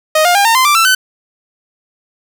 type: tone with pitch steps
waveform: sawtooth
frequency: 623 / 707.4 / 803.3 / 912.1 / 1035.7 / 1176.1 / 1335.4 / 1516.4 Hz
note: D#5 / F5 / G5 / A#5 / C6 / D6 / E6 / F#6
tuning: +2 / +22 / +42 / -38 / -18 / +2 / +22 / +42 cents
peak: -4 dBFS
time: 0.15-0.95 s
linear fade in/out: 5 ms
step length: 100 ms
effects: none